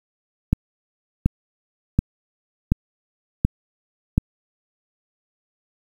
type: click train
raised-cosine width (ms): 5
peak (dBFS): -3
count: 6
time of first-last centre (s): 0.53-4.18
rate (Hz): 1.37
effects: 7-bit